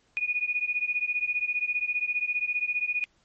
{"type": "beating tone pair", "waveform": "sine", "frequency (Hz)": [2455, 2470], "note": ["D#7", "D#7"], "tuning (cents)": [-24, -13], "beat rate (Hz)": 15, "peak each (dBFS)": [-28, -29], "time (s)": [0.17, 3.04], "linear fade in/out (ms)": 0, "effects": ["pink hiss -67 dBFS RMS until 3.24 s", "MP3 32 kbps"]}